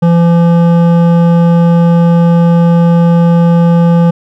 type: tone with hard clipping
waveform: sine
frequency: 170 Hz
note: F3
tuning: 46 cents flat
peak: -6 dBFS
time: 0.02-4.11 s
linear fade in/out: 10 ms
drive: 12 dB
effects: none